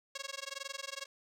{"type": "tone with amplitude modulation", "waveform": "5% pulse", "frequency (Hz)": 550, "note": "C#5", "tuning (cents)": -14, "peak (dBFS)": -25, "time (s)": [0.15, 1.06], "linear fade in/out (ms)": 5, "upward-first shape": "sine", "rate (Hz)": 22, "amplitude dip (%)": 100, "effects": ["low-pass 11000 Hz 12 dB/octave"]}